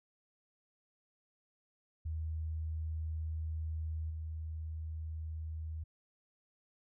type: tone with level steps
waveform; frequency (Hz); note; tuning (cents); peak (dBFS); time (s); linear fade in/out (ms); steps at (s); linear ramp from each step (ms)
sine; 79.3; D#2; +33; -35 / -38; 2.05-5.84; 10; 4.1; 5
effects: none